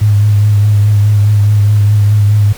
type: tone with vibrato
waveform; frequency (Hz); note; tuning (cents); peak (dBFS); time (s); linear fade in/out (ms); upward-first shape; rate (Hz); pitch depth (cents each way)
sine; 103.83; G#2; 0; -5; 0.01-2.53; 10; triangle; 4.8; 37
effects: pink hiss -32 dBFS RMS until 2.57 s